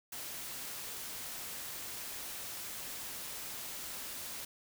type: noise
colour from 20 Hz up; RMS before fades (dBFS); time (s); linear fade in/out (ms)
white; -43; 0.12-4.45; 5
effects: none